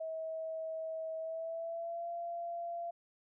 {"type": "tone with pitch glide", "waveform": "sine", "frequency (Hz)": [643, 685.2], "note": ["E5", "F5"], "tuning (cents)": [-43, -33], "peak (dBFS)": -37, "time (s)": [0, 2.91], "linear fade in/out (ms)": 10, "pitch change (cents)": 110, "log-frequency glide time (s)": [1.18, 2.09], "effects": []}